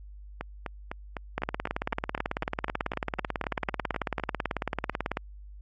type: two click trains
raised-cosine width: 0.5 ms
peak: -18 / -13 dBFS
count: 16 / 70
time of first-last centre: 0.41-4.198 / 1.38-5.171 s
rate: 3.96 / 18.2 Hz
effects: added 50 Hz sine -43 dBFS peak until 5.61 s + AAC 48 kbps